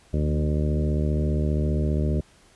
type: harmonic tone with a mistuned harmonic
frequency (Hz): 75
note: D2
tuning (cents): +37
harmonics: 1 / 2 / 3 / 4 / 5 / 6 / 7 / 8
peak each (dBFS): -23 / -26 / -30 / -34 / -33 / -38 / -40 / -37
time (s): 0.13-2.21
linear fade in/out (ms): 10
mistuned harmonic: 2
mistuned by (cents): +25
effects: pink hiss -56 dBFS RMS until 2.55 s + resampled to 24000 Hz

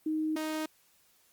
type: tone pair in turn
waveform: sine / sawtooth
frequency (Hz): 312 / 312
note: D#4 / D#4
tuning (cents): +5 / +5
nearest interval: unison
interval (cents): 0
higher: neither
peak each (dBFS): -28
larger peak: neither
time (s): 0.06-0.36 / 0.36-0.66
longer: neither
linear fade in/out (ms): 5
effects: white hiss -66 dBFS RMS until 1.32 s + Opus 32 kbps

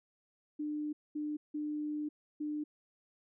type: tone bursts at uneven times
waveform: sine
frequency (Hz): 299.6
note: D4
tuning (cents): +35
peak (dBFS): -34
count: 4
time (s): 0.59-0.93 / 1.15-1.37 / 1.54-2.09 / 2.4-2.64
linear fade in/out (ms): 10
effects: none

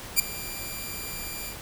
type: tone with ADSR envelope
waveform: 5% pulse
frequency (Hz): 2374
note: D7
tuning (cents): +18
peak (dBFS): -5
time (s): 0.16-1.57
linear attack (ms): 34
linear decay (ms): 7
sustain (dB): -20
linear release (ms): 91
effects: pink hiss -40 dBFS RMS until 1.61 s

